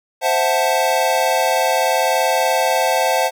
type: chord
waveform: square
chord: F# half-diminished seventh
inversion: second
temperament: equal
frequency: 523.3 / 659.3 / 740 / 880 Hz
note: C5 / E5 / F#5 / A5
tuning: 0 / 0 / 0 / 0 cents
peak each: -21 dBFS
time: 0.21-3.31 s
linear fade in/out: 50 ms
effects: none